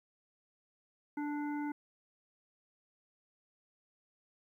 harmonic tone, 293.7 Hz, D4, in tune, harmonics 1 / 3 / 5 / 7, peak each -35 / -43 / -49 / -52 dBFS, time 1.17-1.72 s, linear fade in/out 5 ms, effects 12-bit

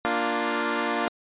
10% pulse chord, Bb major, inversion none, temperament equal, 233.1 / 293.7 / 349.2 Hz, Bb3 / D4 / F4, 0 / 0 / 0 cents, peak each -20 dBFS, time 0.05-1.08 s, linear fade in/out 0 ms, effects resampled to 8000 Hz

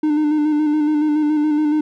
triangle tone with vibrato, 301.8 Hz, D4, 47 cents sharp, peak -12 dBFS, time 0.03-1.81 s, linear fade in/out 5 ms, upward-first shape square, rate 7.1 Hz, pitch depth 28 cents each way, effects none

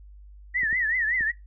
sine tone with vibrato, 1876 Hz, A#6, 11 cents sharp, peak -22 dBFS, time 0.54-1.32 s, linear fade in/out 20 ms, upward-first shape triangle, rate 5.3 Hz, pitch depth 180 cents each way
clicks, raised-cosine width 3 ms, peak -29 dBFS, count 3, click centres 0.633 / 0.728 / 1.208 s
effects noise-tail reverb RT60 0.2 s tail -21 dB re dry + added 50 Hz sine -44 dBFS peak until 1.46 s

